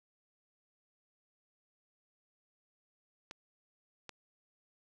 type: clicks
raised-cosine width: 0.2 ms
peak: -27 dBFS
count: 2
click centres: 3.311 / 4.093 s
effects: none